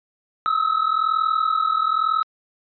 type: tone pair together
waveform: triangle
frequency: 1270 / 1311 Hz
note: D#6 / E6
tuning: +35 / -10 cents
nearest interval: minor second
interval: 55 cents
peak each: -19 dBFS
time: 0.46-2.23 s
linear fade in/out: 0 ms
effects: resampled to 11025 Hz